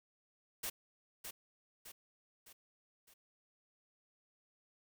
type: noise with echo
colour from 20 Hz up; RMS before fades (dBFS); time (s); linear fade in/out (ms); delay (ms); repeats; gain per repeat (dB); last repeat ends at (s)
white; -40; 0.63-0.7; 10; 610; 4; -6; 3.14
effects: none